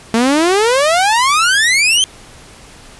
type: exponential sweep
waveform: sawtooth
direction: up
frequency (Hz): 220.6 to 3195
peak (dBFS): -6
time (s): 0.14-2.04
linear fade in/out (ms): 0
effects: pink hiss -39 dBFS RMS until 2.99 s + resampled to 24000 Hz